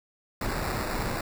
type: noise with sample-and-hold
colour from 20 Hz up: pink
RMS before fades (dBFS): -30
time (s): 0.41-1.21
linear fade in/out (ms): 5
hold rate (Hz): 3150
effects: none